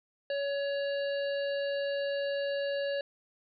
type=harmonic tone; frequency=562 Hz; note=C#5; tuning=24 cents sharp; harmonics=1 / 3 / 5 / 7 / 8; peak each=-30 / -40 / -44 / -47 / -48 dBFS; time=0.3-3.01 s; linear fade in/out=2 ms; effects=none